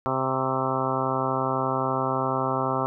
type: harmonic tone with a mistuned harmonic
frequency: 131.8 Hz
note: C3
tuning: 13 cents sharp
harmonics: 1 / 2 / 3 / 4 / 5 / 6 / 7 / 8 / 9 / 10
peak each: -32 / -32 / -32 / -32 / -32 / -32 / -32 / -32 / -32 / -32 dBFS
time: 0.06-2.86 s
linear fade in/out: 0 ms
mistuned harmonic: 9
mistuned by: -34 cents
effects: none